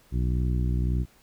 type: harmonic tone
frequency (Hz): 61.74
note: B1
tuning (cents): 0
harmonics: 1 / 2 / 3 / 4 / 5 / 6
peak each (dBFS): -24 / -28 / -33 / -40 / -39 / -44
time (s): 0.11-1.06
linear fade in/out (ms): 50
effects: pink hiss -59 dBFS RMS until 1.22 s